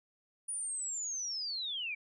sine linear sweep, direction down, 9680 to 2276 Hz, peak -35 dBFS, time 0.48-1.95 s, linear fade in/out 10 ms, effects none

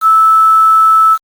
sine tone with quantisation, 1310 Hz, E6, 11 cents flat, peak -4 dBFS, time 0.01-1.18 s, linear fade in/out 50 ms, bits 5, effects Opus 48 kbps

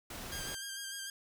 pink noise, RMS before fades -44 dBFS, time 0.1-0.55 s, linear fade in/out 5 ms
10% pulse tone with vibrato, 1600 Hz, G6, 35 cents sharp, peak -31 dBFS, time 0.32-1.1 s, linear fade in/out 2 ms, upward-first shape square, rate 6.7 Hz, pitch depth 22 cents each way
effects none

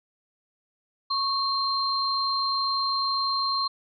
sine tone pair together, 1100 / 4166 Hz, C#6 / C8, -14 / -8 cents, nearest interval octave + major seventh, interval 2306 cents, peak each -26 dBFS, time 1.1-3.68 s, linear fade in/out 10 ms, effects none

